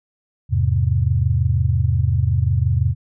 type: chord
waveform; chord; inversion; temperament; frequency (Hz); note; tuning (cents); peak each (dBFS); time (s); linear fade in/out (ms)
sine; E augmented; none; just; 82.41 / 103.01 / 128.76; E2 / G#2 / B#2; 0 / -14 / -27; -19; 0.49-2.95; 50
effects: none